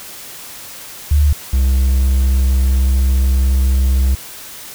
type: tone pair in turn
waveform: sine / triangle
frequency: 73.42 / 65.41 Hz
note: D2 / C2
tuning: 0 / 0 cents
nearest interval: major second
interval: 200 cents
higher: first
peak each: -8 dBFS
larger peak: neither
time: 1.11-1.33 / 1.53-4.15 s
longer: second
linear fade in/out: 5 ms
effects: white hiss -33 dBFS RMS until 4.74 s